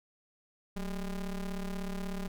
square ring-modulated tone, 101.7 Hz, G#2, 36 cents flat, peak -32 dBFS, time 0.76-2.28 s, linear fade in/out 5 ms, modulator 83.5 Hz, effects none

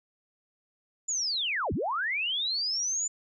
sine linear two-way sweep, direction down then up, 7100 to 54.8 to 7100 Hz, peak -27 dBFS, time 1.08-3.08 s, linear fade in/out 10 ms, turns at 1.73 s, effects none

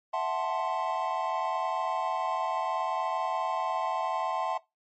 triangle chord, F# half-diminished seventh, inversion third, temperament equal, 659.3 / 740 / 880 / 1046.5 Hz, E5 / F#5 / A5 / C6, 0 / 0 / 0 / 0 cents, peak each -31 dBFS, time 0.13-4.58 s, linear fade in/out 10 ms, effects noise-tail reverb RT60 0.2 s tail -20 dB re dry + MP3 32 kbps

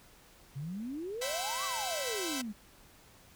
sine exponential two-way sweep, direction up then down, 130 to 1174.7 to 199.3 Hz, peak -36 dBFS, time 0.55-2.53 s, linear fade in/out 20 ms, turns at 1.64 s
5% pulse chord, C major seventh, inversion none, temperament equal with one note detuned, 523.3 / 659.3 / 766.1 / 987.8 Hz, C5 / E5 / G5 / B5, 0 / 0 / -40 / 0 cents, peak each -29 dBFS, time 1.21-2.42 s, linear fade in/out 10 ms
effects pink hiss -59 dBFS RMS until 3.35 s

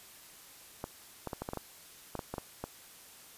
clicks, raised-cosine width 1 ms, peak -22 dBFS, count 12, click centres 0.841 / 1.273 / 1.332 / 1.42 / 1.489 / 1.534 / 1.573 / 2.153 / 2.192 / 2.34 / 2.382 / 2.64 s, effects white hiss -54 dBFS RMS until 3.37 s + resampled to 32000 Hz

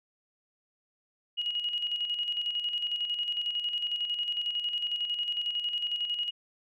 sine tone with tremolo, 2890 Hz, F#7, 41 cents flat, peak -27 dBFS, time 1.37-6.31 s, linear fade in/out 20 ms, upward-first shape square, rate 11 Hz, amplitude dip 50%, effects none

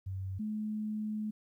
sine tone pair in turn, 95.3 / 213.9 Hz, G2 / A3, -48 / -49 cents, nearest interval octave + major second, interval 1399 cents, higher second, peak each -35 / -33 dBFS, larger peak second, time 0.06-0.39 / 0.39-1.31 s, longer second, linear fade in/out 10 ms, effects 12-bit

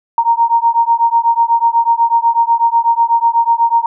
sine beating tone pair, 925 / 933.1 Hz, A#5 / A#5, -14 / +1 cents, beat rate 8.1 Hz, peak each -12 dBFS, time 0.18-3.86 s, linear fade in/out 2 ms, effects none

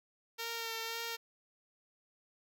5% pulse tone with vibrato, 457.5 Hz, A#4, 32 cents flat, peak -26 dBFS, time 0.38-1.17 s, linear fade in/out 20 ms, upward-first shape sine, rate 1.9 Hz, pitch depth 21 cents each way, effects none

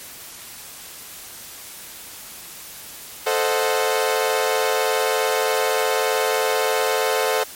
sawtooth chord, A diminished seventh, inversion none, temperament equal with one note detuned, 440 / 523.3 / 622.3 / 735.7 Hz, A4 / C5 / Eb5 / Gb5, 0 / 0 / 0 / -10 cents, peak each -18 / -19 / -23 / -22 dBFS, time 3.26-7.44 s, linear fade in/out 10 ms, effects white hiss -38 dBFS RMS until 7.55 s + MP3 64 kbps

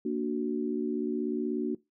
sine chord, Bb augmented, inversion none, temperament equal, 233.1 / 293.7 / 370 Hz, Bb3 / D4 / F#4, 0 / 0 / 0 cents, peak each -32 dBFS, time 0.05-1.75 s, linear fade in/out 5 ms, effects noise-tail reverb RT60 0.2 s tail -21 dB re dry

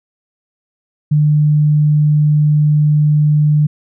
sine tone, 150 Hz, D3, 37 cents sharp, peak -8 dBFS, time 1.11-3.67 s, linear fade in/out 10 ms, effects none

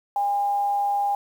sine tone with amplitude modulation, 810 Hz, G#5, 43 cents flat, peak -19 dBFS, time 0.16-1.15 s, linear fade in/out 2 ms, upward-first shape sine, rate 213 Hz, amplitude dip 25%, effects 8-bit

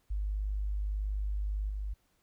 sine tone with level steps, 50.8 Hz, G#1, 38 cents flat, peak -30 / -33 dBFS, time 0.1-1.94 s, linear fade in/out 10 ms, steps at 1.69 s, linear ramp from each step 10 ms, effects pink hiss -73 dBFS RMS until 2.22 s

